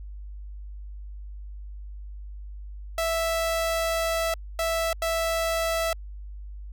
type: tone bursts at uneven times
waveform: sawtooth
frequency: 659 Hz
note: E5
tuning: 1 cent flat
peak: -20 dBFS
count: 3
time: 2.98-4.34 / 4.59-4.93 / 5.02-5.93 s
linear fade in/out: 2 ms
effects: added 50 Hz sine -36 dBFS peak until 6.72 s